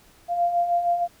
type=beating tone pair; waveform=sine; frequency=690 / 696.4 Hz; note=F5 / F5; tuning=-21 / -5 cents; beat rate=6.4 Hz; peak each=-28 / -20 dBFS; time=0.28-1.08 s; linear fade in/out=50 ms; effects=pink hiss -55 dBFS RMS until 1.2 s